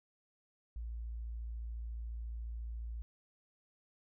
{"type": "tone", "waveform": "sine", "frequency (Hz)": 57.1, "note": "A#1", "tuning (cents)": -35, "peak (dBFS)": -39, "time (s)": [0.76, 3.02], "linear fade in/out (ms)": 0, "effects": []}